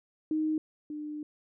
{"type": "tone pair in turn", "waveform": "sine", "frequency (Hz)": [311.1, 300.1], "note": ["D#4", "D4"], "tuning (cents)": [0, 38], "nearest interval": "minor second", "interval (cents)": 62, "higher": "first", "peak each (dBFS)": [-26, -35], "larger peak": "first", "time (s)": [[0.31, 0.58], [0.9, 1.23]], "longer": "second", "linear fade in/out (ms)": 2, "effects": []}